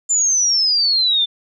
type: exponential sweep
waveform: sine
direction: down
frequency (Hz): 7210 to 3520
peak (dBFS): -13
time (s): 0.09-1.26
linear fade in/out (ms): 20
effects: none